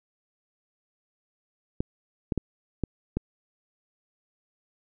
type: clicks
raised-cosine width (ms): 3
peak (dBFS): -13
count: 5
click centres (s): 1.805 / 2.322 / 2.377 / 2.837 / 3.17
effects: none